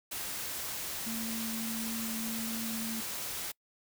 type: tone in noise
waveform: sine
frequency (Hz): 225.4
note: A3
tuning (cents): +42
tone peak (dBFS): -36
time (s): 1.06-3.01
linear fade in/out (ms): 10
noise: white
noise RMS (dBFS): -38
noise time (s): 0.11-3.52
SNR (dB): -1
effects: noise-tail reverb RT60 0.1 s tail -25 dB re dry